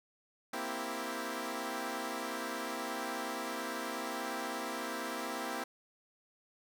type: chord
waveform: 10% pulse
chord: C dominant seventh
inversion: third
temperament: equal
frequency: 233.1 / 261.6 / 329.6 / 392 Hz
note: Bb3 / C4 / E4 / G4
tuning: 0 / 0 / 0 / 0 cents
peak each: -34 / -33 / -33 / -37 dBFS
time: 0.53-5.64 s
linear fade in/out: 5 ms
effects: none